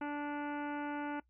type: harmonic tone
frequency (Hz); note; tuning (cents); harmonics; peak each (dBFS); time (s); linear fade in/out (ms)
291.9; D4; -10; 1 / 2 / 3 / 4 / 5 / 6 / 7 / 8 / 9 / 10; -38 / -47 / -42 / -53 / -46 / -57 / -54 / -57 / -58 / -64; 0.01-1.2; 5
effects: noise-tail reverb RT60 0.1 s tail -21 dB re dry + added 61 Hz sine -70 dBFS peak until 1.29 s